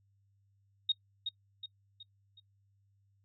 sine tone with echo, 3729 Hz, A#7, in tune, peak -25 dBFS, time 0.89-0.92 s, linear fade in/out 5 ms, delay 370 ms, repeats 4, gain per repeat -7 dB, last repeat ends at 2.4 s, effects noise-tail reverb RT60 0.1 s tail -25 dB re dry + added 99 Hz sine -68 dBFS peak until 3.24 s

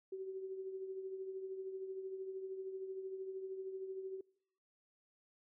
sine tone with tremolo, 381.1 Hz, G4, 49 cents flat, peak -39 dBFS, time 0.12-4.21 s, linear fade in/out 5 ms, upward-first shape triangle, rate 13 Hz, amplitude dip 55%, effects noise-tail reverb RT60 0.8 s tail -26 dB re dry

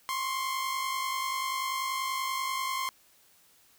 sawtooth tone pair together, 1049.7 / 1100 Hz, C6 / C#6, +5 / -14 cents, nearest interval minor second, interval 81 cents, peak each -27 / -33 dBFS, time 0.09-2.89 s, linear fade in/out 0 ms, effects white hiss -62 dBFS RMS until 3.78 s

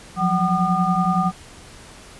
sine tone cluster, 174 / 184.7 / 755 / 1214 Hz, F3 / F#3 / F#5 / D#6, -6 / -3 / +35 / -43 cents, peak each -22 dBFS, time 0.16-1.32 s, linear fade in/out 50 ms, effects pink hiss -43 dBFS RMS until 2.19 s + resampled to 24000 Hz

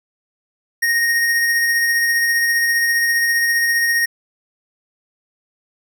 square tone with tremolo, 1862 Hz, A#6, 2 cents flat, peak -14 dBFS, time 0.82-4.06 s, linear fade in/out 10 ms, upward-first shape sine, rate 15 Hz, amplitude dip 25%, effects none

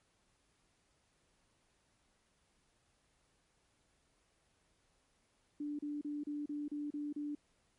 sine tone bursts, 293.7 Hz, D4, in tune, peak -37 dBFS, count 8, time 5.6-7.351 s, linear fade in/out 5 ms, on 190 ms, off 33 ms, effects pink hiss -75 dBFS RMS until 7.78 s + MP3 48 kbps

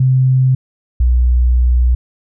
sine tone pair in turn, 130 / 61.35 Hz, C3 / B1, -11 / -11 cents, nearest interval octave + minor second, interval 1300 cents, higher first, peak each -8 dBFS, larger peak neither, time 0-0.55 / 1-1.95 s, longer second, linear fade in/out 5 ms, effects none

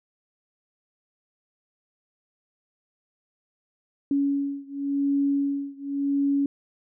sine beating tone pair, 280 / 280.91 Hz, C#4 / C#4, +18 / +23 cents, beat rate 0.91 Hz, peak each -25 / -26 dBFS, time 4.11-6.46 s, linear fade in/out 2 ms, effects none

